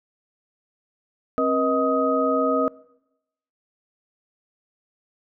sine tone cluster, 267.2 / 481.7 / 629 / 1256 Hz, C4 / B4 / D#5 / D#6, +36 / -43 / +19 / +16 cents, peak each -24 dBFS, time 1.38-2.68 s, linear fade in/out 0 ms, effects noise-tail reverb RT60 0.9 s tail -23 dB re dry

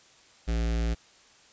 square tone with notch filter, 56.9 Hz, A#1, 41 cents flat, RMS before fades -27 dBFS, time 0.47-0.95 s, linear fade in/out 20 ms, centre 1000 Hz, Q 1.9, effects white hiss -57 dBFS RMS until 1.52 s + resampled to 16000 Hz

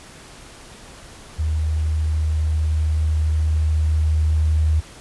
sine tone with level ramp, 77.78 Hz, D#2, in tune, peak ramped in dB -18 to -14 dBFS, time 1.38-4.81 s, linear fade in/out 20 ms, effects pink hiss -42 dBFS RMS until 5 s + resampled to 24000 Hz

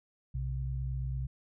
sine tone pair together, 61.73 / 130.81 Hz, B1 / C3, 0 / 0 cents, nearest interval octave + minor second, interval 1300 cents, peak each -34 / -35 dBFS, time 0.34-1.27 s, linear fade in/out 10 ms, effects none

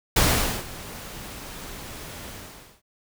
pink noise with ADSR envelope, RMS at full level -18 dBFS, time 0.16-2.82 s, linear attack 7 ms, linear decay 470 ms, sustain -20 dB, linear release 540 ms, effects none

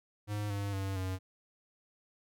square tone with pitch steps, 104.2 / 100.53 / 97 / 93.59 Hz, G#2 / G2 / G2 / F#2, +6 / +44 / -18 / +20 cents, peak -34 dBFS, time 0.27-1.19 s, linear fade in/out 50 ms, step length 230 ms, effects none

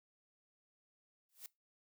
blue noise with exponential growth, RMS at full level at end -45 dBFS, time 1.29-1.46 s, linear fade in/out 2 ms, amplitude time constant 35 ms, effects noise-tail reverb RT60 0.2 s tail -21 dB re dry

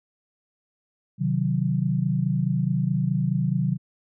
sine chord, C diminished, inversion none, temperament equal, 130.81 / 155.56 / 185 Hz, C3 / Eb3 / Gb3, 0 / 0 / 0 cents, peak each -25 dBFS, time 1.18-3.78 s, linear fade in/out 50 ms, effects none

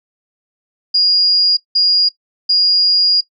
sine tone bursts at uneven times, 4856 Hz, D#8, 43 cents flat, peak -9 dBFS, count 3, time 0.94-1.57 / 1.75-2.09 / 2.49-3.21 s, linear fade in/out 10 ms, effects noise-tail reverb RT60 0.1 s tail -20 dB re dry

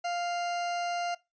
40% pulse tone, 698.5 Hz, F5, in tune, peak -29 dBFS, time 0.04-1.15 s, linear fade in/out 10 ms, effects noise-tail reverb RT60 0.2 s tail -19 dB re dry + resampled to 16000 Hz

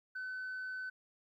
sine tone, 1514 Hz, F#6, 39 cents sharp, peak -37 dBFS, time 0.15-0.9 s, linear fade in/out 10 ms, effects tanh soft clip ceiling -37 dBFS + 13-bit

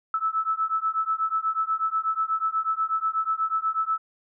sine beating tone pair, 1305 / 1313.2 Hz, E6 / E6, -18 / -7 cents, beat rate 8.2 Hz, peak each -26 dBFS, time 0.14-3.98 s, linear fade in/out 2 ms, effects none

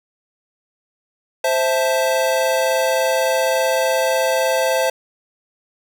square chord, A minor, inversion first, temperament equal, 523.3 / 659.3 / 880 Hz, C5 / E5 / A5, 0 / 0 / 0 cents, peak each -19 / -21 / -24 dBFS, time 1.44-4.9 s, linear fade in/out 5 ms, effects none

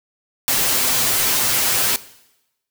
white noise with comb filter, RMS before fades -18 dBFS, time 0.48-1.96 s, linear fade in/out 0 ms, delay 7.7 ms, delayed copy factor +0.6, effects noise-tail reverb RT60 0.9 s tail -18 dB re dry

